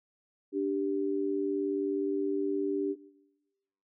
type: tone pair together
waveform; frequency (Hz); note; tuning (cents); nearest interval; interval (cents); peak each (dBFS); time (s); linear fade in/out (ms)
sine; 292.8 / 392; D4 / G4; -5 / 0; perfect fourth; 505; -30 / -30; 0.52-2.96; 50
effects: noise-tail reverb RT60 1.0 s tail -19 dB re dry